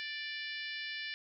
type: harmonic tone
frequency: 587.3 Hz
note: D5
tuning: in tune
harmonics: 3 / 4 / 5 / 6 / 7 / 8 / 9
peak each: -42 / -44 / -46 / -48 / -49 / -50 / -51 dBFS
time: 0-1.14 s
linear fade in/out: 0 ms
effects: none